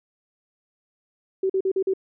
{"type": "tone bursts", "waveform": "sine", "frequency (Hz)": 381.9, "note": "G4", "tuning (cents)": -45, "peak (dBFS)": -19, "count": 5, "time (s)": [1.43, 1.937], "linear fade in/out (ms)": 5, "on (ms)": 67, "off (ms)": 43, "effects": []}